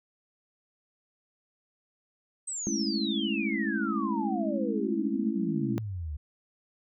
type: exponential sweep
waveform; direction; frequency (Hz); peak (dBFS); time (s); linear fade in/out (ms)
sine; down; 8300 to 69.8; -32; 2.47-6.17; 10
type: chord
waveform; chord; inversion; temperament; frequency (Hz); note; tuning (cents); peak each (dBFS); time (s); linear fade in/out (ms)
sine; A major seventh; third; just; 206.2 / 220 / 275 / 330; G#3 / A3 / C#4 / E4; -12 / 0 / -14 / +2; -33; 2.67-5.78; 0
effects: none